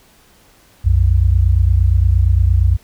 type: tone pair together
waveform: sine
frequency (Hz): 61.74 / 90.39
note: B1 / F#2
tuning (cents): 0 / -40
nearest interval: perfect fifth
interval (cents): 660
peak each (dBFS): -12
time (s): 0.84-2.77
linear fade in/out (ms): 20
effects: pink hiss -50 dBFS RMS until 2.83 s